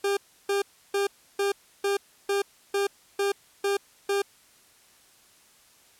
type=tone bursts; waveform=40% pulse; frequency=400 Hz; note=G4; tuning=35 cents sharp; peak=-22 dBFS; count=10; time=0.04-4.22 s; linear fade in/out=5 ms; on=130 ms; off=320 ms; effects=white hiss -58 dBFS RMS until 5.99 s + low-pass 12000 Hz 12 dB/octave